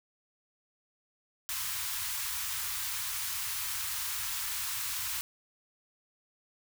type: band-stop noise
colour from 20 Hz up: white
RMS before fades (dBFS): -35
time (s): 1.49-5.21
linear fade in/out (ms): 0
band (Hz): 120 to 900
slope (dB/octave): 48
effects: none